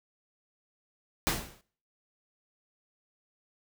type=noise with exponential decay; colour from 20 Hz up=pink; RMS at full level=-24 dBFS; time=1.27-1.61 s; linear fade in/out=0 ms; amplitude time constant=72 ms; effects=noise-tail reverb RT60 0.5 s tail -21 dB re dry